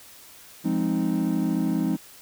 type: chord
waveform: triangle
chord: F minor seventh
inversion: none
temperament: equal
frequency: 174.61 / 207.7 / 261.6 / 311.1 Hz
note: F3 / Ab3 / C4 / Eb4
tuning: 0 / 0 / 0 / 0 cents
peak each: -25 dBFS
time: 0.64-1.97 s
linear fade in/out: 20 ms
effects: tanh soft clip ceiling -11 dBFS + white hiss -48 dBFS RMS until 2.21 s